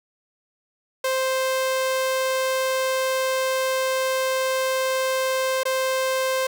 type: tone with dropouts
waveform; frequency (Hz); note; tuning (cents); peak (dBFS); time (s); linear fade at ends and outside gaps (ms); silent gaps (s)
sawtooth; 523.3; C5; 0; -17; 1.04-6.47; 5; 5.634-5.653
effects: none